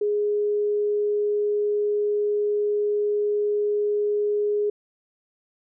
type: tone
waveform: sine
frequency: 415.3 Hz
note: G#4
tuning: in tune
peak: -20 dBFS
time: 0.01-4.7 s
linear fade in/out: 5 ms
effects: none